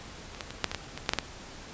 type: clicks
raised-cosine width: 0.2 ms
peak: -24 / -16 / -20 / -6 / -15 / -13 / -30 / -18 / -26 / -6 / -7 / -8 dBFS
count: 12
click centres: 0.348 / 0.408 / 0.506 / 0.643 / 0.715 / 0.747 / 0.843 / 0.976 / 1.061 / 1.092 / 1.135 / 1.187 s
effects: pink hiss -45 dBFS RMS until 1.73 s + resampled to 16000 Hz

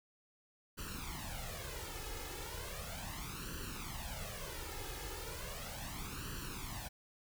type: noise with flanger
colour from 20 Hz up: pink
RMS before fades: -44 dBFS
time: 0.77-6.89 s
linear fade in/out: 20 ms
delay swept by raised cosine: 0.68 to 2.38 ms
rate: 0.36 Hz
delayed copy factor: +0.8
effects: none

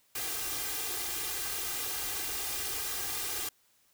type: noise with comb filter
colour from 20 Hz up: white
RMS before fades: -35 dBFS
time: 0.15-3.49 s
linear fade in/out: 5 ms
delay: 2.5 ms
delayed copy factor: +0.85
effects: white hiss -68 dBFS RMS until 3.93 s

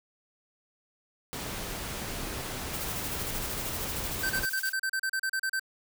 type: noise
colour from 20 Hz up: pink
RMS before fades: -36 dBFS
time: 1.33-4.45 s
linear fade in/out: 0 ms
type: noise with tremolo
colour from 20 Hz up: blue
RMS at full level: -36 dBFS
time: 2.73-4.73 s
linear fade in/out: 10 ms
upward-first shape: square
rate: 13 Hz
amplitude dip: 45%
type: tone bursts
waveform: square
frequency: 1551 Hz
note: G6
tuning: 19 cents flat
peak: -28 dBFS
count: 14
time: 4.23-5.596 s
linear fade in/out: 5 ms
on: 66 ms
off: 34 ms
effects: none

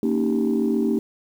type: chord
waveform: sine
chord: Eb dominant seventh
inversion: second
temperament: equal with one note detuned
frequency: 229.6 / 277.2 / 311.1 / 392 Hz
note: Bb3 / Db4 / Eb4 / G4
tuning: -26 / 0 / 0 / 0 cents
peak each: -21 / -25 / -24 / -24 dBFS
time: 0.03-0.99 s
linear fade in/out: 2 ms
effects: tanh soft clip ceiling -12 dBFS + 8-bit

